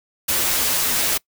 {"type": "noise with comb filter", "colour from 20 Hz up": "white", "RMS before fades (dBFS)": -20, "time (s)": [0.28, 1.18], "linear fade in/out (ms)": 10, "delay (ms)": 10, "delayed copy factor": -0.8, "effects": ["noise-tail reverb RT60 0.1 s tail -24 dB re dry"]}